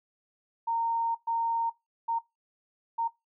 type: tone bursts at uneven times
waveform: sine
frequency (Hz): 921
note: A#5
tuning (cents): -21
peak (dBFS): -26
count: 4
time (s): 0.67-1.15 / 1.27-1.7 / 2.08-2.19 / 2.98-3.08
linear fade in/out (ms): 10
effects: noise-tail reverb RT60 0.2 s tail -19 dB re dry